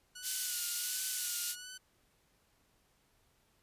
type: tone with vibrato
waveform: 10% pulse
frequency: 1464 Hz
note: F#6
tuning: 19 cents flat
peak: -37 dBFS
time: 0.15-1.78 s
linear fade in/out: 10 ms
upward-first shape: sine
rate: 1.4 Hz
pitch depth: 53 cents each way
type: band-pass noise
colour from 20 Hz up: white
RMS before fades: -37 dBFS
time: 0.22-1.56 s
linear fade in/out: 50 ms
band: 4000 to 13000 Hz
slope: 12 dB/octave
effects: pink hiss -72 dBFS RMS until 3.62 s + resampled to 32000 Hz